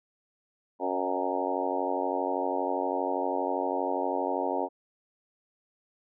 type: harmonic tone with a mistuned harmonic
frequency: 92.5 Hz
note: F#2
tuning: in tune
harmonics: 3 / 4 / 5 / 6 / 7 / 8 / 9 / 10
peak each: -35 / -35 / -35 / -35 / -35 / -35 / -35 / -35 dBFS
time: 0.79-4.69 s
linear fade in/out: 50 ms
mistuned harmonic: 7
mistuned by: -24 cents
effects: none